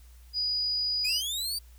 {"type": "tone", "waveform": "sine", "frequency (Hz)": 4923, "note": "D#8", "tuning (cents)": -19, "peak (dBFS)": -26, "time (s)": [0.33, 1.22], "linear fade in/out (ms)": 50}
{"type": "linear sweep", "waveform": "sawtooth", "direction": "up", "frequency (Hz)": [2397, 4711], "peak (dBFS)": -27, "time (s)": [1.04, 1.59], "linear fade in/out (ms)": 10}
{"effects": ["added 60 Hz sine -49 dBFS peak until 1.78 s", "white hiss -62 dBFS RMS until 1.78 s"]}